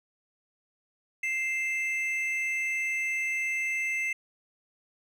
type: tone pair together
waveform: triangle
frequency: 2093 / 2636 Hz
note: C7 / E7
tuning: 0 / -1 cents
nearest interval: major third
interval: 399 cents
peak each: -27 / -31 dBFS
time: 1.23-4.13 s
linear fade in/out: 5 ms
effects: none